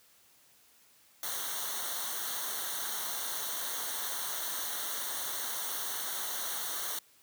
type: noise with comb filter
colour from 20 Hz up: white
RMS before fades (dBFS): -36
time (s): 1.23-6.99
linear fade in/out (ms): 2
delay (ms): 0.4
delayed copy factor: -0.85
effects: white hiss -63 dBFS RMS until 7.22 s + high-pass 60 Hz 12 dB/octave